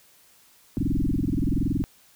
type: tone with frequency modulation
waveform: sine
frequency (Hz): 149.4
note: D3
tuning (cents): +30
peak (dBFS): -21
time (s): 0.77-1.84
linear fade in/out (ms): 0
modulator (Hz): 21.2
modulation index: 7.4
effects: white hiss -57 dBFS RMS until 2.15 s